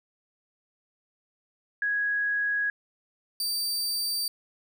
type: tone pair in turn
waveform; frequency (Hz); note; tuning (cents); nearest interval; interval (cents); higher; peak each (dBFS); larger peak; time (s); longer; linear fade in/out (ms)
sine / sawtooth; 1661.2 / 4647; G#6 / D8; 0 / -19; octave + tritone; 1781; second; -24; neither; 1.82-2.7 / 3.4-4.28; neither; 2
effects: none